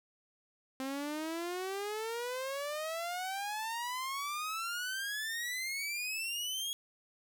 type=exponential sweep; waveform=sawtooth; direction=up; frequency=261.6 to 3323 Hz; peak=-32 dBFS; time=0.8-6.73 s; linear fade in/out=0 ms; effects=none